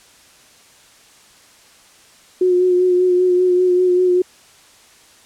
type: tone with vibrato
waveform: sine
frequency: 362.4 Hz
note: F#4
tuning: 36 cents flat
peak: -11 dBFS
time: 2.41-4.22 s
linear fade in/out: 5 ms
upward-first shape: sine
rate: 5.1 Hz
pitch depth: 24 cents each way
effects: white hiss -48 dBFS RMS until 5.25 s + low-pass 9000 Hz 12 dB/octave